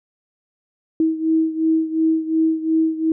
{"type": "beating tone pair", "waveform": "sine", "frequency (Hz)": [320, 322.8], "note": ["D#4", "E4"], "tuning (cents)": [49, -36], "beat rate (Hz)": 2.8, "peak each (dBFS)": [-17, -21], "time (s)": [1, 3.12], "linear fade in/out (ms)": 2, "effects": []}